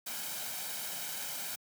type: noise with comb filter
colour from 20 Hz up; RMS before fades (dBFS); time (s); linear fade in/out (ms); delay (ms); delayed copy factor
white; -39; 0.06-1.56; 10; 1.3; +0.55
effects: high-pass 150 Hz 12 dB/octave